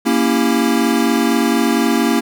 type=chord; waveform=square; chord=A# diminished seventh; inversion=none; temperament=equal with one note detuned; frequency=233.1 / 277.2 / 329.6 / 398.2 Hz; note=A#3 / C#4 / E4 / G4; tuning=0 / 0 / 0 / +27 cents; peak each=-17 / -19 / -20 / -23 dBFS; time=0.05-2.21 s; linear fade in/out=20 ms; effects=none